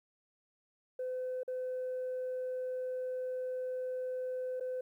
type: tone with dropouts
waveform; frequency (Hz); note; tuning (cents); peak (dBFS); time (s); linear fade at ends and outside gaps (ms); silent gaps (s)
sine; 509; C5; -48; -33; 0.99-4.81; 5; 1.433-1.478 / 4.599-4.607
effects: tanh soft clip ceiling -32 dBFS + 12-bit